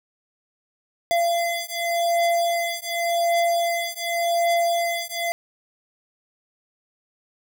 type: beating tone pair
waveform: square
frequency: 683 / 683.88 Hz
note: F5 / F5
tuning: -39 / -37 cents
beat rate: 0.88 Hz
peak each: -24 dBFS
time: 1.11-5.32 s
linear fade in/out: 0 ms
effects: none